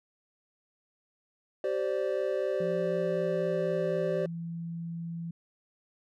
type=chord; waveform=triangle; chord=G suspended fourth; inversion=none; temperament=equal with one note detuned; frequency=386.2 / 523.3 / 587.3 Hz; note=G4 / C5 / D5; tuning=-26 / 0 / 0 cents; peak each=-30 dBFS; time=1.64-4.26 s; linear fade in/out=2 ms
type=tone with pitch glide; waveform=sine; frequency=173.5 to 167.78 Hz; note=F3 to E3; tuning=-11 to +31 cents; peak=-34 dBFS; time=2.6-5.31 s; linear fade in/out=5 ms; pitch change=-58 cents; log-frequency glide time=2.8-3.91 s
effects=none